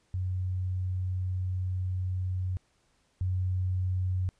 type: tone pair in turn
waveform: sine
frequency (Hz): 92.2 / 92.2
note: F#2 / F#2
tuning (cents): -6 / -6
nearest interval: unison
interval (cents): 0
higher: neither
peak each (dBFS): -28 / -26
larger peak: second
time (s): 0.14-2.57 / 3.21-4.29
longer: first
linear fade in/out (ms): 0
effects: pink hiss -70 dBFS RMS until 4.39 s + resampled to 22050 Hz